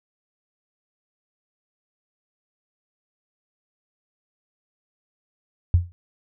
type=tone with exponential decay; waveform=sine; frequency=87.31 Hz; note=F2; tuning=in tune; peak=-9 dBFS; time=5.74-5.92 s; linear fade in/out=0 ms; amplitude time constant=38 ms; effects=none